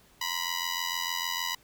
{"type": "ring-modulated tone", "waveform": "10% pulse", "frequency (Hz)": 985, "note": "B5", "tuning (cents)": -5, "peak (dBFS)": -18, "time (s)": [0.21, 1.55], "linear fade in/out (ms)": 5, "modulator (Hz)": 43.3, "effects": ["pink hiss -60 dBFS RMS until 1.63 s"]}